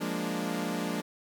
sawtooth chord, Bb dominant seventh, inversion second, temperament equal, 174.61 / 207.7 / 233.1 / 293.7 Hz, F3 / Ab3 / Bb3 / D4, 0 / 0 / 0 / 0 cents, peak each -32 dBFS, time 0-1.02 s, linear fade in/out 20 ms, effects none

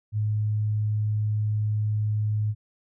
sine tone, 106.4 Hz, G#2, 42 cents sharp, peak -22 dBFS, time 0.12-2.55 s, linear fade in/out 50 ms, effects none

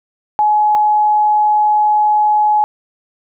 sine tone pair in turn, 845 / 845 Hz, G#5 / G#5, +30 / +30 cents, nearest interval unison, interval 0 cents, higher neither, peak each -9 dBFS, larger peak neither, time 0.39-0.75 / 0.75-2.64 s, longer second, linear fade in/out 0 ms, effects none

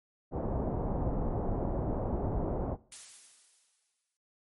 pink low-pass noise, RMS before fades -32 dBFS, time 0.31-2.77 s, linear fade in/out 50 ms, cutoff 810 Hz, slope 24 dB/octave
blue noise with exponential decay, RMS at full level -42 dBFS, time 2.92-4.17 s, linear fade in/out 1 ms, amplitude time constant 270 ms
effects noise-tail reverb RT60 0.6 s tail -21 dB re dry + MP3 48 kbps

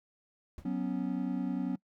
brown noise with exponential decay, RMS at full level -42 dBFS, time 0.58-0.74 s, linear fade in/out 1 ms, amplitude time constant 33 ms
triangle chord, F# suspended fourth, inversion none, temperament equal, 185 / 246.9 / 277.2 Hz, F#3 / B3 / C#4, 0 / 0 / 0 cents, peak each -33 dBFS, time 0.65-1.76 s, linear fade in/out 5 ms
effects noise-tail reverb RT60 0.1 s tail -23 dB re dry

